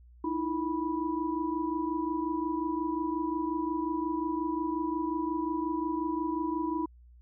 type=tone cluster; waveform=sine; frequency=308.8 / 334.4 / 983 Hz; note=D#4 / E4 / B5; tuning=-13 / +25 / -8 cents; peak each=-32 / -33 / -34 dBFS; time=0.24-6.86 s; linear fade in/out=5 ms; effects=added 60 Hz sine -52 dBFS peak until 7.21 s